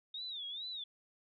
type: tone with vibrato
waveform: sine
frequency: 3638 Hz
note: A#7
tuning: 43 cents flat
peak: -40 dBFS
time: 0.14-0.84 s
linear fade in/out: 5 ms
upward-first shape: sine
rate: 2.3 Hz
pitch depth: 170 cents each way
effects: none